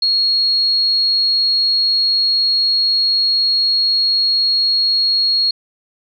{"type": "tone", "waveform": "sine", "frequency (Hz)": 4301, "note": "C8", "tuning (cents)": 47, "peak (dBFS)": -12, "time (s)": [0.02, 5.51], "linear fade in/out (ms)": 5, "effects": []}